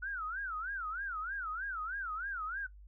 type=tone with vibrato; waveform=sine; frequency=1426 Hz; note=F6; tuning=36 cents sharp; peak=-36 dBFS; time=0.02-2.67 s; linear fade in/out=10 ms; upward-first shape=sine; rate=3.2 Hz; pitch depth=240 cents each way; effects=noise-tail reverb RT60 0.1 s tail -17 dB re dry + added 50 Hz sine -51 dBFS peak until 2.87 s